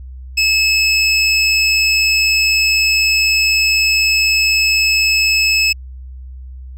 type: tone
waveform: 25% pulse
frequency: 2596 Hz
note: E7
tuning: 27 cents flat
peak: -7 dBFS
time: 0.37-5.73 s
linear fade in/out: 10 ms
effects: added 64 Hz sine -29 dBFS peak until 6.77 s + low-pass 12000 Hz 12 dB/octave